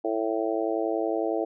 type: harmonic tone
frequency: 110.9 Hz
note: A2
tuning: 14 cents sharp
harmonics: 3 / 4 / 5 / 6 / 7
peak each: -29 / -30 / -32 / -30 / -35 dBFS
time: 0.04-1.45 s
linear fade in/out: 10 ms
effects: none